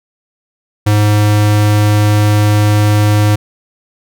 square tone, 104.8 Hz, G#2, 16 cents sharp, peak -8 dBFS, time 0.86-3.36 s, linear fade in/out 10 ms, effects none

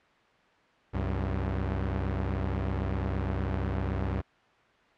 sawtooth tone pair together, 66.41 / 95.5 Hz, C2 / G2, +26 / -45 cents, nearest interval tritone, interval 629 cents, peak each -27 dBFS, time 0.93-4.22 s, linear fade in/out 20 ms, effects white hiss -61 dBFS RMS until 4.97 s + low-pass 2000 Hz 12 dB/octave

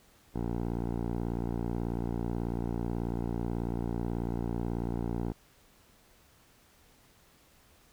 10% pulse tone with low-pass filter, 58.27 Hz, A#1, in tune, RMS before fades -33 dBFS, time 0.34-5.33 s, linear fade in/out 20 ms, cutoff 680 Hz, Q 0.97, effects pink hiss -62 dBFS RMS until 7.92 s

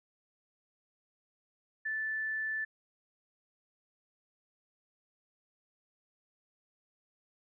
sine tone, 1755 Hz, A6, 5 cents flat, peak -32 dBFS, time 1.85-2.65 s, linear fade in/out 10 ms, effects none

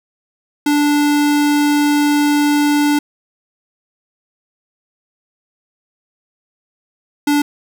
square tone pair in turn, 292.8 / 291.1 Hz, D4 / D4, -5 / -15 cents, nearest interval unison, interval 10 cents, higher first, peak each -12 dBFS, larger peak neither, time 0.66-2.99 / 7.27-7.42 s, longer first, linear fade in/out 5 ms, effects none

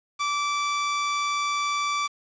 sawtooth tone, 1162 Hz, D6, 19 cents flat, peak -20 dBFS, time 0.19-2.08 s, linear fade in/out 20 ms, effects resampled to 16000 Hz + 8-bit

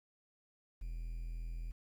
triangle tone with quantisation, 41.54 Hz, E1, 14 cents sharp, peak -37 dBFS, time 0.81-1.72 s, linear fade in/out 10 ms, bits 11, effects none

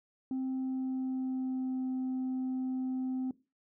sine tone with pitch glide, 261.6 to 258.4 Hz, C4 to C4, 0 to -21 cents, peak -29 dBFS, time 0.31-3.31 s, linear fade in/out 2 ms, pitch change -21 cents, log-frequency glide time 0.5-1.86 s, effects noise-tail reverb RT60 0.3 s tail -20 dB re dry + tanh soft clip ceiling -30 dBFS

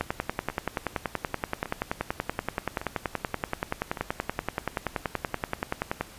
two click trains, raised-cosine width 0.5 ms, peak -19 / -11 dBFS, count 4 / 64, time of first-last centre 0.5-3.972 / 0.01-6.01 s, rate 0.864 / 10.5 Hz, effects pink hiss -48 dBFS RMS until 6.18 s + resampled to 32000 Hz

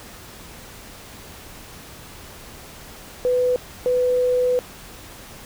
sine tone bursts at uneven times, 498.4 Hz, B4, 16 cents sharp, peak -16 dBFS, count 2, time 3.25-3.56 / 3.86-4.59 s, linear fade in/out 0 ms, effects pink hiss -41 dBFS RMS until 5.45 s

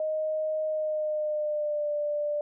sine tone with pitch glide, 622.3 to 590.8 Hz, D#5 to D5, 0 to +10 cents, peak -26 dBFS, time 0-2.41 s, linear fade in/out 2 ms, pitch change -90 cents, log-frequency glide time 0.66-1.91 s, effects none

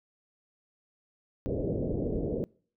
white low-pass noise, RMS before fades -31 dBFS, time 1.46-2.44 s, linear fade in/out 0 ms, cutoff 540 Hz, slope 48 dB/octave, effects noise-tail reverb RT60 0.5 s tail -25 dB re dry

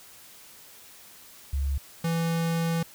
sine / square tone pair in turn, 69.3 / 166.07 Hz, C#2 / E3, 0 / +13 cents, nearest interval octave + minor third, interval 1513 cents, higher second, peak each -24 / -25 dBFS, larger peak first, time 1.53-1.78 / 2.04-2.83 s, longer second, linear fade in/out 5 ms, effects white hiss -50 dBFS RMS until 2.94 s

